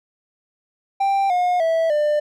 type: tone with pitch steps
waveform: triangle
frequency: 787 / 717.5 / 654.2 / 596.4 Hz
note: G5 / F5 / E5 / D5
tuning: +7 / +47 / -13 / +27 cents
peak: -14 dBFS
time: 1-2.2 s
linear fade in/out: 10 ms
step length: 300 ms
effects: none